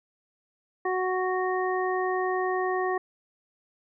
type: harmonic tone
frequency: 370 Hz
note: F#4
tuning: in tune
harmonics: 1 / 2 / 3 / 5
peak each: -27 / -30 / -32 / -34 dBFS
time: 0.85-2.98 s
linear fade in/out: 5 ms
effects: none